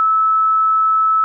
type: tone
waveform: sine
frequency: 1304 Hz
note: E6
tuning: 19 cents flat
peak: -11 dBFS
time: 0-1.24 s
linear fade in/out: 0 ms
effects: none